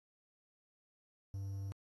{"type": "tone with quantisation", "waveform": "triangle", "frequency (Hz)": 98.1, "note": "G2", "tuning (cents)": 2, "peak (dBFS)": -37, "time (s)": [1.34, 1.72], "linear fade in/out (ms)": 0, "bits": 11, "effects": ["AAC 32 kbps"]}